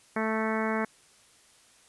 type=harmonic tone with a mistuned harmonic; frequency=220 Hz; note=A3; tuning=in tune; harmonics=1 / 2 / 3 / 4 / 5 / 6 / 7 / 8 / 9 / 10; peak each=-30 / -33 / -35 / -36 / -37 / -38 / -38 / -39 / -40 / -40 dBFS; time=0.16-0.85 s; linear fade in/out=5 ms; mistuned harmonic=9; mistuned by=-15 cents; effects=white hiss -59 dBFS RMS until 1.88 s + resampled to 24000 Hz